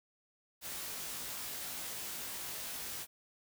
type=noise with comb filter; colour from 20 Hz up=white; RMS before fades=-42 dBFS; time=0.61-3.07 s; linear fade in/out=50 ms; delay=19 ms; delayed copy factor=+0.9; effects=none